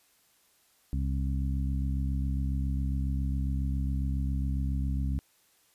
harmonic tone, 67.3 Hz, C2, 49 cents sharp, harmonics 1 / 2 / 3 / 4, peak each -28 / -34 / -38 / -40 dBFS, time 0.93-5.19 s, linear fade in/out 0 ms, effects white hiss -66 dBFS RMS until 5.74 s + resampled to 32000 Hz

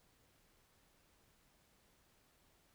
silence, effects pink hiss -72 dBFS RMS until 2.74 s

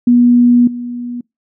sine tone with level steps, 242.4 Hz, B3, 32 cents flat, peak -5 / -20 dBFS, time 0.07-1.21 s, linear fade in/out 5 ms, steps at 0.67 s, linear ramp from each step 5 ms, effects noise-tail reverb RT60 0.2 s tail -26 dB re dry

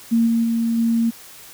sine tone with level steps, 230 Hz, A#3, 23 cents flat, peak -13 / -15 / -17 / -15 dBFS, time 0.11-1.11 s, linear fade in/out 20 ms, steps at 0.26 / 0.43 / 0.77 s, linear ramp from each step 20 ms, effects white hiss -42 dBFS RMS until 1.53 s

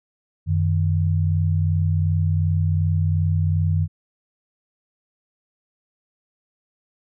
sine tone pair together, 91.99 / 154.7 Hz, F#2 / D#3, -10 / -10 cents, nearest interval major sixth, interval 900 cents, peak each -18 / -22 dBFS, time 0.46-3.88 s, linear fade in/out 50 ms, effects none

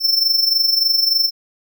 square tone with amplitude modulation, 5350 Hz, E8, 25 cents sharp, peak -11 dBFS, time 0-1.31 s, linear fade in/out 50 ms, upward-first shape sine, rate 23.4 Hz, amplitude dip 65%, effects none

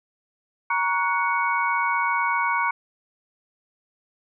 sine tone cluster, 941 / 1116 / 1472 / 2228 Hz, A#5 / C#6 / F#6 / C#7, +16 / +11 / -9 / +8 cents, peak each -24 / -26 / -27 / -27 dBFS, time 0.7-2.71 s, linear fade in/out 5 ms, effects none

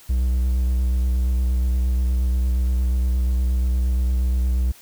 triangle tone with vibrato, 62.5 Hz, B1, 21 cents sharp, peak -15 dBFS, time 0.09-4.72 s, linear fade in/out 10 ms, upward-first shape square, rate 8.5 Hz, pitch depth 23 cents each way, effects white hiss -48 dBFS RMS until 4.81 s

